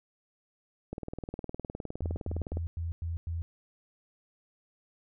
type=click train; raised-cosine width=2 ms; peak=-23 dBFS; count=33; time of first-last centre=0.93-2.571 s; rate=19.5 Hz
type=tone bursts; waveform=sine; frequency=83.6 Hz; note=E2; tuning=25 cents sharp; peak=-31 dBFS; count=6; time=2.02-3.42 s; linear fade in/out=0 ms; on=150 ms; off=100 ms
effects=none